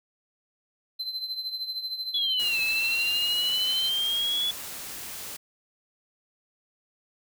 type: tone with tremolo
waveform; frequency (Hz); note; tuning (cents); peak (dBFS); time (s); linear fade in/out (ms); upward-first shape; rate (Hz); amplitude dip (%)
triangle; 4076; C8; -46; -26; 0.99-3.9; 10; triangle; 13; 75
type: exponential two-way sweep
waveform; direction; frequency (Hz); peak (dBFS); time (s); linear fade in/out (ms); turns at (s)
sine; down then up; 3424 to 2600 to 3424; -24; 2.14-4.51; 5; 2.61
type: noise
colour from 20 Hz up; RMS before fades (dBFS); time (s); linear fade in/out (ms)
white; -38; 2.39-5.37; 10
effects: none